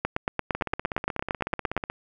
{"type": "two click trains", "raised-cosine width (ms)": 0.5, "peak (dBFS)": [-9, -15], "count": [16, 23], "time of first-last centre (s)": [[0.05, 1.766], [0.55, 1.9]], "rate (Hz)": [8.74, 16.3], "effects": []}